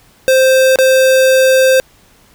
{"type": "tone with dropouts", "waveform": "square", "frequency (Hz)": 523.3, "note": "C5", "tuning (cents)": 0, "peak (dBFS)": -7, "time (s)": [0.28, 1.8], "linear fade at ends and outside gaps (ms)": 0, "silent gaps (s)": [0.758, 0.787], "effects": ["pink hiss -48 dBFS RMS until 2.34 s"]}